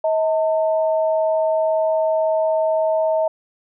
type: tone pair together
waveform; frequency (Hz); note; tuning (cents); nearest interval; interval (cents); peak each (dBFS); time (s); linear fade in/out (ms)
sine; 637 / 899.1; D#5 / A5; +41 / +37; tritone; 596; -16 / -25; 0.04-3.28; 5
effects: none